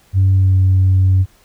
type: tone with pitch glide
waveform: sine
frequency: 95.6 to 94.07 Hz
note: G2 to F#2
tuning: -43 to +29 cents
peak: -7 dBFS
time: 0.13-1.26 s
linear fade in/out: 50 ms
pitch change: -28 cents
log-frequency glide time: 0.32-0.57 s
effects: tanh soft clip ceiling -6 dBFS + pink hiss -52 dBFS RMS until 1.44 s